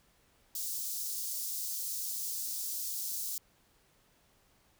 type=high-pass noise; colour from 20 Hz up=white; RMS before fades=-37 dBFS; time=0.55-3.38 s; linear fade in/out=2 ms; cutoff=4800 Hz; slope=24 dB/octave; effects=pink hiss -68 dBFS RMS until 4.79 s